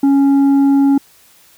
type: tone with tanh clipping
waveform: sine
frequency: 277.2 Hz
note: C#4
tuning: in tune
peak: -9 dBFS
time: 0.03-0.98 s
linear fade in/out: 5 ms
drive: 5 dB
effects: white hiss -48 dBFS RMS until 1.57 s